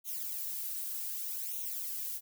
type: noise with flanger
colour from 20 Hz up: violet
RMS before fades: -38 dBFS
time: 0.04-2.21 s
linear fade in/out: 50 ms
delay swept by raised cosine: 0.3 to 2.6 ms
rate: 0.65 Hz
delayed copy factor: +0.8
effects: none